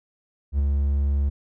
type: tone with ADSR envelope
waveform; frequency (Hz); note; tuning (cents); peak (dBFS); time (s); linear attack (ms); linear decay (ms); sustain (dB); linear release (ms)
triangle; 70.4; C#2; +27; -15; 0.52-1.3; 68; 15; -2; 16
effects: none